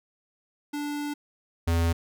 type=tone pair in turn; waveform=square; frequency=292.3 / 83.84 Hz; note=D4 / E2; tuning=-8 / +30 cents; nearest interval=octave + minor seventh; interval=2162 cents; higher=first; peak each=-30 / -22 dBFS; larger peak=second; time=0.73-1.14 / 1.67-1.93 s; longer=first; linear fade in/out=10 ms; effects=none